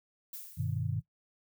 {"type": "noise with exponential decay", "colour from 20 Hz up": "violet", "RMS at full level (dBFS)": -41, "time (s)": [0.33, 1.02], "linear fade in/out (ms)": 5, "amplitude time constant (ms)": 150}
{"type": "chord", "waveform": "sine", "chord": "G augmented", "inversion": "none", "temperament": "just", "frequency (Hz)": [98, 122.5, 153.12], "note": ["G2", "B2", "D#3"], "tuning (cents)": [0, -14, -27], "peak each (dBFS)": -35, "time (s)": [0.57, 1.01], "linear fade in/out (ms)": 20}
{"effects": ["noise-tail reverb RT60 0.1 s tail -17 dB re dry"]}